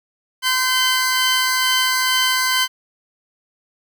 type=tone pair together; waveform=15% pulse; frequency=1026.6 / 1541 Hz; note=C6 / G6; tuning=-33 / -30 cents; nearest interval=perfect fifth; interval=703 cents; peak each=-12 dBFS; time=0.42-2.68 s; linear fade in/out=50 ms; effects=none